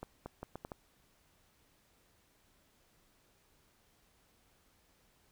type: accelerating click train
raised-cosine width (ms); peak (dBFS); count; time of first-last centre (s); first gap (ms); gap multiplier
1; -28; 6; 0.03-0.718; 230; 0.74
effects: pink hiss -70 dBFS RMS until 5.31 s